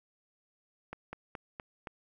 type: slowing click train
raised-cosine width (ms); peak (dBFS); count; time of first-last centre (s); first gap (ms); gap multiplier
0.5; -25; 5; 0.93-1.872; 200; 1.11
effects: 11-bit